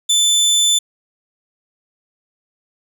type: tone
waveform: 25% pulse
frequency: 3520 Hz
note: A7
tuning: in tune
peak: -8 dBFS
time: 0.09-0.79 s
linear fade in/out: 10 ms
effects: none